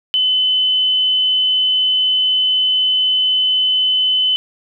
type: tone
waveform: sine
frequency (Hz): 3028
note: F#7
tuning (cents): +39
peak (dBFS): -12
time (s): 0.14-4.36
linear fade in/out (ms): 0
effects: none